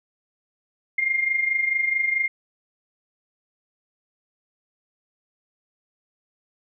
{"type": "tone with amplitude modulation", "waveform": "sine", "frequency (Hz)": 2117, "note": "C7", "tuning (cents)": 20, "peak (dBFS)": -17, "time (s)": [0.98, 2.28], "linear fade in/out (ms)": 5, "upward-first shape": "sine", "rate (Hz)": 24.6, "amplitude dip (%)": 65, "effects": []}